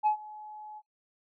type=tone with ADSR envelope; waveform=sine; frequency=850 Hz; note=G#5; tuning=40 cents sharp; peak=-19 dBFS; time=0.03-0.82 s; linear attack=34 ms; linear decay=100 ms; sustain=-23 dB; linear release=46 ms; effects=noise-tail reverb RT60 0.1 s tail -19 dB re dry + tanh soft clip ceiling -19 dBFS